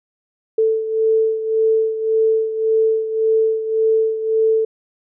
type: beating tone pair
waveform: sine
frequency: 442.1 / 443.9 Hz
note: A4 / A4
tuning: +8 / +15 cents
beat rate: 1.8 Hz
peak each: -15 / -21 dBFS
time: 0.58-4.65 s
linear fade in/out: 5 ms
effects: none